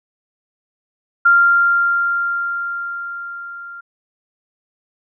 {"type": "tone with level ramp", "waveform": "sine", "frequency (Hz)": 1391, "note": "F6", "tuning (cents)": -7, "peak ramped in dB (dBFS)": [-7, -31], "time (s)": [1.25, 3.81], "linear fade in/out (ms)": 10, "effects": []}